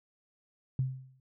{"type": "tone with exponential decay", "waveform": "sine", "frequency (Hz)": 130.81, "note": "C3", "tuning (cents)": 0, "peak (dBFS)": -24, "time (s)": [0.79, 1.2], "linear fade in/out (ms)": 2, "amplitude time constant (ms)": 88, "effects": []}